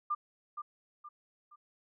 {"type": "tone with echo", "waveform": "sine", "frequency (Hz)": 1197, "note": "D6", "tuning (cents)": 33, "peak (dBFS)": -29, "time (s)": [0.1, 0.15], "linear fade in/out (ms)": 10, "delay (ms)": 470, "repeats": 3, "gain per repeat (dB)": -8, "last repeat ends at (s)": 1.56, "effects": []}